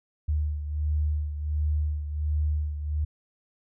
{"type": "beating tone pair", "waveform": "sine", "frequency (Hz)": [75.1, 76.5], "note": ["D2", "D#2"], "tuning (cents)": [39, -29], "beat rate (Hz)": 1.4, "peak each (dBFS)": [-25, -32], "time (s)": [0.28, 3.05], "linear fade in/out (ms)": 10, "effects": []}